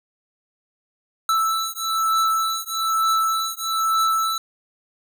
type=beating tone pair; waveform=square; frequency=1318.5 / 1319.6 Hz; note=E6 / E6; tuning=0 / +1 cents; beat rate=1.1 Hz; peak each=-23 dBFS; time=1.29-4.38 s; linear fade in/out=2 ms; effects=none